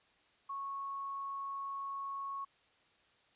sine tone, 1103 Hz, C#6, 9 cents flat, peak -38 dBFS, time 0.49-2.45 s, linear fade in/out 10 ms, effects white hiss -69 dBFS RMS until 3.35 s + resampled to 8000 Hz

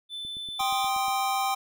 triangle tone, 3520 Hz, A7, in tune, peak -32 dBFS, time 0.09-0.9 s, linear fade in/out 50 ms
click train, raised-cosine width 3 ms, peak -36 dBFS, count 8, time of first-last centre 0.25-1.082 s, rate 8.41 Hz
square chord, C minor, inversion second, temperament equal, 784 / 1046.5 / 1244.5 Hz, G5 / C6 / Eb6, 0 / 0 / 0 cents, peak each -27 / -33 / -33 dBFS, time 0.59-1.55 s, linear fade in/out 10 ms
effects none

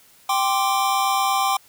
square chord, G suspended fourth, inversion none, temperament equal, 784 / 1046.5 / 1174.7 Hz, G5 / C6 / D6, 0 / 0 / 0 cents, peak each -22 / -24 / -25 dBFS, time 0.29-1.57 s, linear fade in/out 5 ms, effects white hiss -53 dBFS RMS until 1.68 s

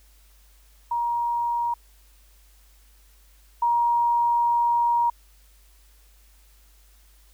sine tone pair in turn, 946 / 946 Hz, A#5 / A#5, +25 / +25 cents, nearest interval unison, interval 0 cents, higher neither, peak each -22 / -18 dBFS, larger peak second, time 0.91-1.74 / 3.62-5.1 s, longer second, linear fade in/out 5 ms, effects added 50 Hz sine -53 dBFS peak until 7.33 s + white hiss -60 dBFS RMS until 7.33 s

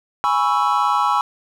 triangle chord, C# minor seventh, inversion second, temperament equal, 830.6 / 987.8 / 1108.7 / 1318.5 Hz, G#5 / B5 / C#6 / E6, 0 / 0 / 0 / 0 cents, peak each -19 dBFS, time 0.24-1.21 s, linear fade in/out 0 ms, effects none

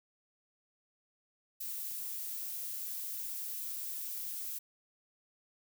violet noise, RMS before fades -40 dBFS, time 1.6-4.59 s, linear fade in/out 10 ms, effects none

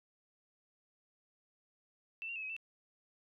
sine tone with pitch steps, 2668 / 2762 / 2599 / 2538 / 2660 Hz, E7 / F7 / E7 / D#7 / E7, +20 / -20 / -25 / +34 / +15 cents, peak -39 dBFS, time 2.22-2.565 s, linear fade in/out 0 ms, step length 69 ms, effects none

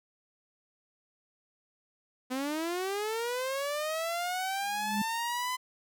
sawtooth linear sweep, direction up, 250 to 1019 Hz, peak -27 dBFS, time 2.3-5.57 s, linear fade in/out 20 ms
sine tone with exponential growth, 205.7 Hz, G#3, 16 cents flat, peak -26 dBFS, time 4.61-5.02 s, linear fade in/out 5 ms, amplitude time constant 88 ms
effects none

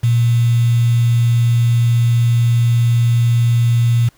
sine tone with quantisation, 118.2 Hz, A#2, 24 cents sharp, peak -10 dBFS, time 0.03-4.09 s, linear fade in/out 10 ms, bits 5, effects pink hiss -54 dBFS RMS until 4.17 s

